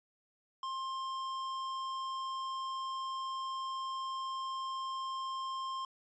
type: tone with hard clipping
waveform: triangle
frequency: 1058 Hz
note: C6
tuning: 19 cents sharp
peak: -38 dBFS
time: 0.63-5.85 s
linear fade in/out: 2 ms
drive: 15 dB
effects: resampled to 16000 Hz